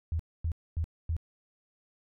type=tone bursts; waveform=sine; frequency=81.6 Hz; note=E2; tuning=17 cents flat; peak=-27 dBFS; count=4; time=0.12-1.166 s; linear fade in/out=0 ms; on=74 ms; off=250 ms; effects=none